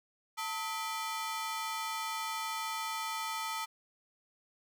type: ring-modulated tone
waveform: sawtooth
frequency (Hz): 1087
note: C#6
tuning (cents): -34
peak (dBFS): -28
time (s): 0.37-3.66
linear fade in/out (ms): 20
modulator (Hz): 193
effects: none